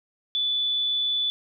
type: tone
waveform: sine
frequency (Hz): 3474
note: A7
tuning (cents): -23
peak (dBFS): -22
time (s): 0.35-1.3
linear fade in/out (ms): 0
effects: none